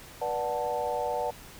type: chord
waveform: sine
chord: B minor seventh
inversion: none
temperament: equal with one note detuned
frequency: 487.1 / 587.3 / 740 / 880 Hz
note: B4 / D5 / F#5 / A5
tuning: -24 / 0 / 0 / 0 cents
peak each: -33 dBFS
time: 0.21-1.31 s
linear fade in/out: 10 ms
effects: pink hiss -48 dBFS RMS until 1.59 s